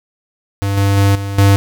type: tone with level steps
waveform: square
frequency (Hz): 99.3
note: G2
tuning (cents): +23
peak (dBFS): -15 / -11 / -9 / -20 / -7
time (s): 0.62-1.56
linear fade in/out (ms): 0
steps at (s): 0.77 / 0.97 / 1.15 / 1.38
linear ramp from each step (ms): 5
effects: none